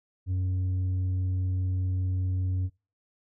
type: tone with tanh clipping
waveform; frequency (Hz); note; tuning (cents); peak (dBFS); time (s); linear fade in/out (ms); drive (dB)
sine; 92.5; F#2; 0; -26; 0.26-2.7; 50; 4
effects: noise-tail reverb RT60 0.3 s tail -22 dB re dry